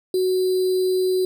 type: tone with sample-and-hold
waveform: sine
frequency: 370.6 Hz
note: F#4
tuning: 3 cents sharp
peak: -17 dBFS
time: 0.14-1.25 s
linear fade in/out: 2 ms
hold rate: 4410 Hz
effects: none